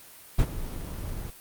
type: noise with ADSR envelope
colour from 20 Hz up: brown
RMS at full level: -18 dBFS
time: 0.38-1.31 s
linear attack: 18 ms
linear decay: 55 ms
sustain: -16 dB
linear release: 21 ms
effects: white hiss -49 dBFS RMS until 1.4 s + Opus 32 kbps